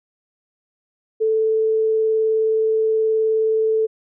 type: tone with vibrato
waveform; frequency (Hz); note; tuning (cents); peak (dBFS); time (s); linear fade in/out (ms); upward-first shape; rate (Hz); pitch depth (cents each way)
sine; 440; A4; 0; -15; 1.2-3.87; 20; triangle; 19; 8
effects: none